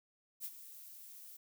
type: noise with ADSR envelope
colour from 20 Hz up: violet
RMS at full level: -41 dBFS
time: 0.4-1.37 s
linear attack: 48 ms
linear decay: 49 ms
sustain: -12 dB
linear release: 8 ms
effects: none